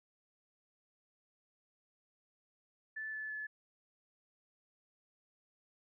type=tone with pitch steps; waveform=sine; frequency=1749 / 1735.9 / 1722.9 Hz; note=A6 / A6 / A6; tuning=-11 / -24 / -37 cents; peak=-39 dBFS; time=2.96-3.47 s; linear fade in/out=10 ms; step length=170 ms; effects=none